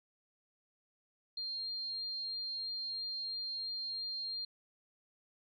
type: tone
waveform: sine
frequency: 4201 Hz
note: C8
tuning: 6 cents sharp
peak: -37 dBFS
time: 1.37-4.45 s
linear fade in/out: 5 ms
effects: none